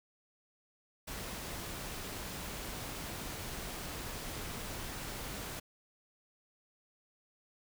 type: noise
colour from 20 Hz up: pink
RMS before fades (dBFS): -42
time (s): 1.07-5.6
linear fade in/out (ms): 10
effects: none